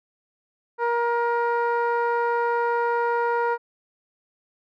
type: tone with low-pass filter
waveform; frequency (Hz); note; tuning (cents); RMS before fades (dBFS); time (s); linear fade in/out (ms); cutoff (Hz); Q
15% pulse; 472.5; A#4; +23; -23; 0.78-3.58; 50; 1100; 1.2
effects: none